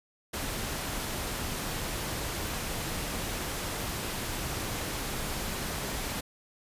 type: noise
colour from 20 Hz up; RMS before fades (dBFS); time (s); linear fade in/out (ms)
pink; -34; 0.33-6.21; 10
effects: resampled to 32000 Hz